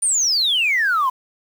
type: exponential sweep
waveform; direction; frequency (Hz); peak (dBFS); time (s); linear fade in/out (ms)
sine; down; 9460 to 987.8; -14; 0.02-1.1; 10
effects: tanh soft clip ceiling -12 dBFS + 7-bit